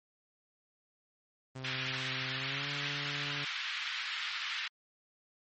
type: tone with pitch glide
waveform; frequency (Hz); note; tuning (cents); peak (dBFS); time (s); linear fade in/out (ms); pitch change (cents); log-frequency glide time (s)
sawtooth; 130.81 to 143.48; C3 to D3; 0 to -40; -37; 1.55-3.45; 10; +160; 2.34-2.69
type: band-pass noise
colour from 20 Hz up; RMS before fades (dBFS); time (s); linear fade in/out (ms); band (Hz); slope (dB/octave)
white; -38; 1.64-4.68; 5; 1300 to 3700; 24
effects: MP3 32 kbps

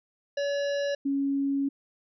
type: harmonic tone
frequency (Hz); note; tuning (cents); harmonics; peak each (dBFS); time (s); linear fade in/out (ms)
568; C#5; +42; 1 / 3 / 5 / 7 / 9 / 10; -26 / -37 / -43 / -43 / -47 / -48; 0.37-0.95; 5
type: tone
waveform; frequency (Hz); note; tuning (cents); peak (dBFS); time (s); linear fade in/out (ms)
sine; 277.2; C#4; 0; -24; 1.05-1.69; 10
effects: none

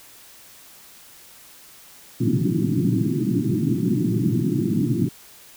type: band-pass noise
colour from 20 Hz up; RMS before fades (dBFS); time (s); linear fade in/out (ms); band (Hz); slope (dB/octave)
pink; -21; 2.2-5.09; 10; 110 to 360; 96
effects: white hiss -47 dBFS RMS until 5.56 s

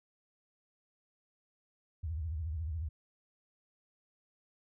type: tone with vibrato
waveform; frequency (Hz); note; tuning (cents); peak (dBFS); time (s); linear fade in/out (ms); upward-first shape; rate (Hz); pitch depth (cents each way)
sine; 79.3; D#2; +33; -34; 2.03-2.89; 10; sine; 14; 180
effects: none

